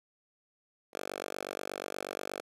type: tone with high-pass filter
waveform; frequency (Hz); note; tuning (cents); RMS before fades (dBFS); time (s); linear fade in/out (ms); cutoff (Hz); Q
5% pulse; 48.35; G1; -23; -40; 0.93-2.41; 10; 520; 1.2
effects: resampled to 32000 Hz + 10-bit